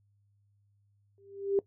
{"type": "tone with exponential growth", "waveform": "sine", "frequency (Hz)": 396.4, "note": "G4", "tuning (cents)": 19, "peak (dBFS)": -21, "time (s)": [1.18, 1.59], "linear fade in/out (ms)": 1, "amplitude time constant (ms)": 89, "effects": ["noise-tail reverb RT60 0.1 s tail -19 dB re dry", "added 101 Hz sine -66 dBFS peak until 1.66 s"]}